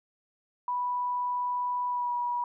sine tone with pitch glide, 985 to 969.2 Hz, B5 to B5, -5 to -33 cents, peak -27 dBFS, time 0.68-2.44 s, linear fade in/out 2 ms, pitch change -28 cents, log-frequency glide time 1.88-2.12 s, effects none

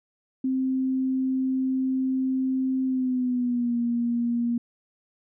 sine tone with pitch glide, 261.6 to 237.1 Hz, C4 to A#3, 0 to +30 cents, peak -22 dBFS, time 0.44-4.58 s, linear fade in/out 5 ms, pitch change -170 cents, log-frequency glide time 2.85-3.77 s, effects none

